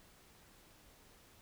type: silence
effects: pink hiss -63 dBFS RMS until 1.41 s